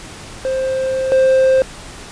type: tone pair in turn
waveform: triangle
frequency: 525 / 525 Hz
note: C5 / C5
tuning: +6 / +6 cents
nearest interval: unison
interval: 0 cents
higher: neither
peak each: -14 / -7 dBFS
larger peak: second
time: 0.45-1.12 / 1.12-1.62 s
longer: first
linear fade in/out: 0 ms
effects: pink hiss -34 dBFS RMS until 2.11 s + resampled to 22050 Hz